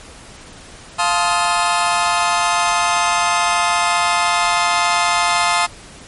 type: chord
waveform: sawtooth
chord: F dominant seventh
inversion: none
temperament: just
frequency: 698.5 / 873.1 / 1047.7 / 1257.2 Hz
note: F5 / A5 / C6 / Eb6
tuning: 0 / -14 / +2 / +18 cents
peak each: -16 dBFS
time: 0.98-5.67 s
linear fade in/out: 20 ms
effects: pink hiss -39 dBFS RMS until 6.07 s + MP3 48 kbps